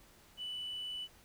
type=tone; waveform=sine; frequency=2978 Hz; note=F#7; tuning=11 cents sharp; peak=-37 dBFS; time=0.37-1.08 s; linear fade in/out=50 ms; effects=tanh soft clip ceiling -36 dBFS + pink hiss -62 dBFS RMS until 1.24 s